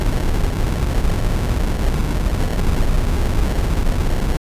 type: noise with sample-and-hold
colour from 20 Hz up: brown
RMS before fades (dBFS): -17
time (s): 0-4.37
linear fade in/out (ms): 0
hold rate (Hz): 1225
effects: resampled to 32000 Hz